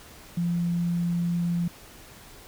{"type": "tone", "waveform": "sine", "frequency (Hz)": 172.4, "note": "F3", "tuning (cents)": -22, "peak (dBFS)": -23, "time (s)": [0.37, 1.68], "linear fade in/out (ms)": 5, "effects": ["pink hiss -48 dBFS RMS until 2.47 s"]}